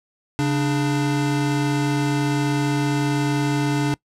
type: tone pair together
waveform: square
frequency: 138.99 / 294.8 Hz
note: C#3 / D4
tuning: +5 / +7 cents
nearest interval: octave + minor second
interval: 1302 cents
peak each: -22 dBFS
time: 0.39-3.94 s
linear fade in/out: 0 ms
effects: noise-tail reverb RT60 0.1 s tail -23 dB re dry + low-pass 9000 Hz 12 dB/octave